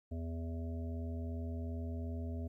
harmonic tone, 82.7 Hz, E2, 6 cents sharp, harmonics 1 / 3 / 5 / 7 / 8, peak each -38 / -44 / -52 / -55 / -53 dBFS, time 0.11-2.48 s, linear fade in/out 10 ms, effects 13-bit

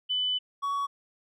sine / triangle tone pair in turn, 3000 / 1123.7 Hz, F#7 / C#6, +23 / +23 cents, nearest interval octave + perfect fourth, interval 1700 cents, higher first, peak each -25 dBFS, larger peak neither, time 0.09-0.39 / 0.62-0.87 s, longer first, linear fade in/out 20 ms, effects none

